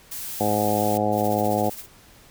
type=noise; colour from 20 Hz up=blue; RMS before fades=-33 dBFS; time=0.11-0.98 s; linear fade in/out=10 ms
type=harmonic tone; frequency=105.1 Hz; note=G#2; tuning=21 cents sharp; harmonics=1 / 2 / 3 / 4 / 5 / 6 / 7 / 8; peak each=-30 / -27 / -29 / -30 / -26 / -29 / -25 / -30 dBFS; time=0.4-1.7 s; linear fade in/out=10 ms
type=noise with tremolo; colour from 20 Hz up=blue; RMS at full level=-35 dBFS; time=1.11-1.87 s; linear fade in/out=50 ms; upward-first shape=sine; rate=15 Hz; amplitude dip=60%
effects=pink hiss -51 dBFS RMS until 2.3 s